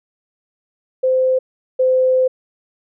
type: tone pair in turn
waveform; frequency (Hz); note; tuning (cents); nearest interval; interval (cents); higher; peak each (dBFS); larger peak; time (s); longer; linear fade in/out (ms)
sine; 517 / 514.9; C5 / C5; -21 / -28; unison; 7; first; -12 / -11; second; 1.03-1.39 / 1.79-2.28; second; 10
effects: none